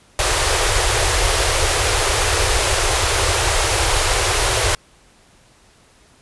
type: band-stop noise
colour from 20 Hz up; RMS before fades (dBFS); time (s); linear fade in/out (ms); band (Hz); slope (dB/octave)
pink; -17; 0.19-4.75; 2; 110 to 360; 48
effects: pink hiss -52 dBFS RMS until 6.21 s + resampled to 24000 Hz